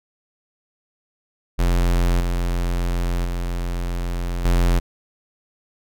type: tone with level steps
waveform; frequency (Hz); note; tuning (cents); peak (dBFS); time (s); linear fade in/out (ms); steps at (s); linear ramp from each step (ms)
square; 43.65; F1; 0; -16 / -20 / -23 / -15; 1.58-4.8; 20; 2.2 / 3.25 / 4.45; 2
effects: none